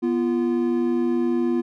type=tone pair together; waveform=triangle; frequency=244.7 / 344.3 Hz; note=B3 / F4; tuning=-16 / -25 cents; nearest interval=tritone; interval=591 cents; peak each=-20 dBFS; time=0.02-1.62 s; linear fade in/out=20 ms; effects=none